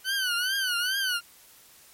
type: tone with vibrato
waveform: 20% pulse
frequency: 1500 Hz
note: F#6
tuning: 23 cents sharp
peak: -20 dBFS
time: 0.04-1.21 s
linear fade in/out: 50 ms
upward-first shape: triangle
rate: 2.4 Hz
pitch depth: 140 cents each way
effects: white hiss -54 dBFS RMS until 1.93 s + MP3 64 kbps